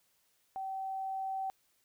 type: tone with level ramp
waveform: sine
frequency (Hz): 769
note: G5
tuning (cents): -33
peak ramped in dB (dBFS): -36 to -33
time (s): 0.56-1.5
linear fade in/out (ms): 0
effects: white hiss -73 dBFS RMS until 1.84 s